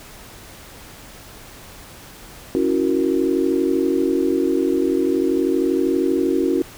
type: chord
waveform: sine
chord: F# dominant seventh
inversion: second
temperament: equal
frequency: 277.2 / 329.6 / 370 / 466.2 Hz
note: C#4 / E4 / F#4 / A#4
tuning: 0 / 0 / 0 / 0 cents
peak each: -21 / -21 / -20 / -26 dBFS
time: 2.55-6.62 s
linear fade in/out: 0 ms
effects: pink hiss -41 dBFS RMS until 6.77 s